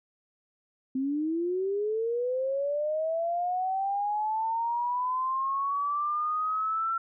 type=linear sweep; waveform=sine; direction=up; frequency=257.5 to 1353 Hz; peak=-26 dBFS; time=0.95-6.98 s; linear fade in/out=5 ms; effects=none